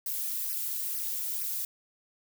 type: noise with flanger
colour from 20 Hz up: violet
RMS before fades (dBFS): -33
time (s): 0.06-1.65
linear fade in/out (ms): 2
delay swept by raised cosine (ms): 0.26 to 5.26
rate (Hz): 2.2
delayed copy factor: -1
effects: none